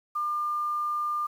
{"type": "tone", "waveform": "sine", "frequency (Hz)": 1200, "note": "D6", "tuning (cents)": 37, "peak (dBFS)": -26, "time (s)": [0.15, 1.27], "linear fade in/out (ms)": 10, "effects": ["9-bit"]}